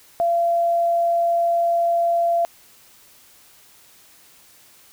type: tone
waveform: sine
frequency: 683 Hz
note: F5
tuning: 39 cents flat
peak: -16 dBFS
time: 0.2-2.45 s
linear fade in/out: 0 ms
effects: white hiss -51 dBFS RMS until 4.92 s